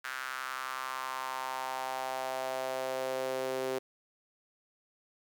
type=tone with high-pass filter sweep; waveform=sawtooth; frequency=130.81 Hz; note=C3; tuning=in tune; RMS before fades=-36 dBFS; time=0.04-3.79 s; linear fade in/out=10 ms; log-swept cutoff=1500 to 420 Hz; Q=3.5; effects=none